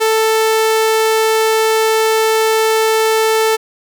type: tone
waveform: sawtooth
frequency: 441.5 Hz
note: A4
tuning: 6 cents sharp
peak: -7 dBFS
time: 0-3.57 s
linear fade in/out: 20 ms
effects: none